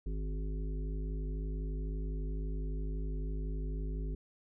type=harmonic tone with a mistuned harmonic; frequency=51.91 Hz; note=G#1; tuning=in tune; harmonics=1 / 3 / 5 / 7 / 8; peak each=-34 / -44 / -48 / -51 / -52 dBFS; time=0.06-4.15 s; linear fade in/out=5 ms; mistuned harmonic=1; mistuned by=-71 cents; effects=none